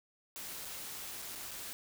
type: noise with dropouts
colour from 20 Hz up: white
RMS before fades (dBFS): -44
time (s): 0.36-1.73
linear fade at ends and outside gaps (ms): 0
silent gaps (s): 0.649-0.653 / 1.218-1.222 / 1.353-1.357 / 1.509-1.514
effects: none